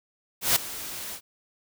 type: noise with ADSR envelope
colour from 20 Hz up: white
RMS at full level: -19 dBFS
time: 0.41-1.21 s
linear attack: 150 ms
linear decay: 6 ms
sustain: -17 dB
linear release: 75 ms
effects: none